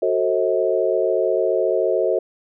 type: chord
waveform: sine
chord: F# diminished seventh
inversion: none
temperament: just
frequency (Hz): 370 / 444 / 532.8 / 639.4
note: F#4 / A4 / C5 / Eb5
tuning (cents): 0 / +16 / +31 / +47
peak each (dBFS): -22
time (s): 0.02-2.19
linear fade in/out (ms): 5
effects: none